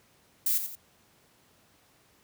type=noise with echo; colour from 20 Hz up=violet; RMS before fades=-26 dBFS; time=0.46-0.58 s; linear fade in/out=5 ms; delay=87 ms; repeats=2; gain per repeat=-8 dB; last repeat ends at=0.754 s; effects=pink hiss -63 dBFS RMS until 2.23 s + high-pass 80 Hz 12 dB/octave